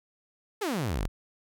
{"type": "exponential sweep", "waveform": "sawtooth", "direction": "down", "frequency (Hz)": [456.7, 34], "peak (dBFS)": -24, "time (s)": [0.61, 1.08], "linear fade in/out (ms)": 10, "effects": []}